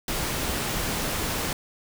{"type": "noise", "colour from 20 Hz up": "pink", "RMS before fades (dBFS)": -28, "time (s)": [0.08, 1.53], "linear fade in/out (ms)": 2, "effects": []}